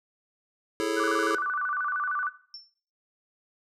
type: chord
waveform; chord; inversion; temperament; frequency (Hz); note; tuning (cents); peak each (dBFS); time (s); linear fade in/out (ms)
square; A major seventh; second; just; 330 / 412.5 / 440 / 550; E4 / G#4 / A4 / C#5; +2 / -12 / 0 / -14; -31 / -33 / -31 / -36; 0.8-1.35; 0
type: tone with vibrato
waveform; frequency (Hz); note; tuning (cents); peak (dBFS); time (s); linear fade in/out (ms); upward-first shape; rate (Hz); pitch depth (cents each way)
sine; 1323; E6; +6; -26; 0.96-2.3; 20; square; 13; 210
type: tone with exponential decay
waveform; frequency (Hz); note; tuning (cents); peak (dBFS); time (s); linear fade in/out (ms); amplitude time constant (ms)
sine; 5390; E8; +38; -36; 2.54-2.74; 1; 42
effects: noise-tail reverb RT60 0.5 s tail -17 dB re dry + low-pass 10000 Hz 12 dB/octave